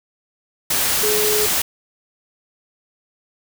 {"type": "tone in noise", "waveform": "sine", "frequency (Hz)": 423.5, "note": "G#4", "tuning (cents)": 34, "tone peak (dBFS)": -19, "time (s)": [1.03, 1.46], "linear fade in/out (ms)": 5, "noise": "white", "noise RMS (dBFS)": -19, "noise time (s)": [0.7, 1.62], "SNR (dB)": -3, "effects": []}